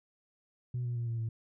sine tone with pitch steps, 123.5 / 120.82 / 118.2 / 115.63 / 113.12 Hz, B2 / B2 / A#2 / A#2 / A2, 0 / -38 / +24 / -14 / +48 cents, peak -30 dBFS, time 0.74-1.29 s, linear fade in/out 5 ms, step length 110 ms, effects tanh soft clip ceiling -29 dBFS

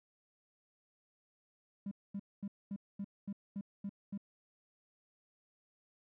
triangle tone bursts, 199.9 Hz, G3, 34 cents sharp, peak -34 dBFS, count 9, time 1.86-4.177 s, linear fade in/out 5 ms, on 53 ms, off 230 ms, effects tanh soft clip ceiling -34 dBFS

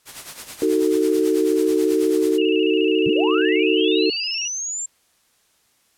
white noise with tremolo, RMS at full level -33 dBFS, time 0.05-2.39 s, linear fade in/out 50 ms, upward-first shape sine, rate 9.2 Hz, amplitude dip 65%
sine chord, D# diminished, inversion none, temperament just, 311.1 / 373.4 / 448 Hz, D#4 / F#4 / A4, 0 / +16 / +31 cents, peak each -20 dBFS, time 0.62-4.1 s, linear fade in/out 2 ms
sine tone with vibrato, 2754 Hz, F7, 25 cents flat, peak -26 dBFS, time 2.38-4.48 s, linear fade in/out 5 ms, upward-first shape square, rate 14 Hz, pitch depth 64 cents each way
sine linear sweep, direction up, 92.5 to 7459 Hz, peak -24 dBFS, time 3.06-4.86 s, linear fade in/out 5 ms
effects white hiss -62 dBFS RMS until 5.97 s + low-pass 12000 Hz 12 dB/octave

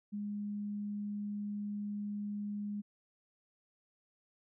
sine tone, 206 Hz, G#3, 14 cents flat, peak -36 dBFS, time 0.12-2.82 s, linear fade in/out 20 ms, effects none

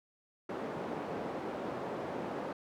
white band-pass noise, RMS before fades -39 dBFS, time 0.49-2.53 s, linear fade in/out 5 ms, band 190 to 620 Hz, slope 12 dB/octave, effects none

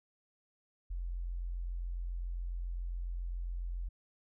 sine tone, 43.65 Hz, F1, in tune, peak -35 dBFS, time 0.9-3.89 s, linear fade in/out 10 ms, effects none

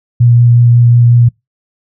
sine tone with vibrato, 119.7 Hz, A#2, 46 cents sharp, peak -3 dBFS, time 0.2-1.29 s, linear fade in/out 10 ms, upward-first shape sine, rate 5.5 Hz, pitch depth 10 cents each way, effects noise-tail reverb RT60 0.2 s tail -26 dB re dry

